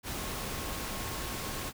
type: tone in noise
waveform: sine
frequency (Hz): 1085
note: C#6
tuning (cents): -37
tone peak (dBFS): -47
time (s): 0.16-1.72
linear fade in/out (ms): 50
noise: pink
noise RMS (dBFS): -37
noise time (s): 0.03-1.73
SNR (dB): -13
effects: none